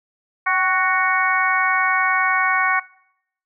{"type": "harmonic tone with a mistuned harmonic", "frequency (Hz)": 370, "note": "F#4", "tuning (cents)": 0, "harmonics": [2, 3, 4, 5, 6], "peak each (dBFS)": [-25, -20, -22, -23, -23], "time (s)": [0.46, 2.8], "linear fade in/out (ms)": 10, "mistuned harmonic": 2, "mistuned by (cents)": 49, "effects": ["noise-tail reverb RT60 0.7 s tail -21 dB re dry"]}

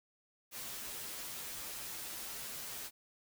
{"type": "noise with comb filter", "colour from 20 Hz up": "white", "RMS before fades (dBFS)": -44, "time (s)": [0.51, 2.91], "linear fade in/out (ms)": 50, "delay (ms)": 11, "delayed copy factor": -0.7, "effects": []}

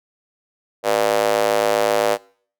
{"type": "tone with high-pass filter", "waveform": "square", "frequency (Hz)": 53.8, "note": "A1", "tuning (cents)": -38, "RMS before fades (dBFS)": -18, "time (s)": [0.83, 2.18], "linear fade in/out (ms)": 50, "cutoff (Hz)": 550, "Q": 3.4, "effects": ["noise-tail reverb RT60 0.5 s tail -23 dB re dry"]}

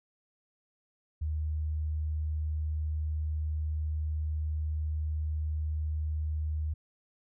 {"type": "tone", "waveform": "sine", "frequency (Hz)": 77, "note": "D#2", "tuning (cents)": -17, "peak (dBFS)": -29, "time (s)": [1.21, 6.74], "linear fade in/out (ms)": 10, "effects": []}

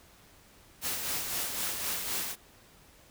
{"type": "noise with tremolo", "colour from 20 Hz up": "white", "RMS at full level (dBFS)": -32, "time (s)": [0.81, 2.36], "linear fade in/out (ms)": 50, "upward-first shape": "sine", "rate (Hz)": 3.9, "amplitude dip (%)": 40, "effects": ["pink hiss -58 dBFS RMS until 3.1 s"]}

